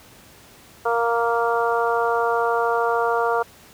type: harmonic tone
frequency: 233.1 Hz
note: A#3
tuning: in tune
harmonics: 2 / 3 / 4 / 5 / 6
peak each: -22 / -24 / -25 / -26 / -27 dBFS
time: 0.85-3.43 s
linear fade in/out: 10 ms
effects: pink hiss -48 dBFS RMS until 3.73 s + high-pass 60 Hz 12 dB/octave